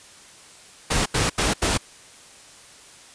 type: noise bursts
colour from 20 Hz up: pink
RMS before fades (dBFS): -21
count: 4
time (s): 0.9-1.777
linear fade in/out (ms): 10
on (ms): 160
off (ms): 79
effects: white hiss -47 dBFS RMS until 3.14 s + resampled to 22050 Hz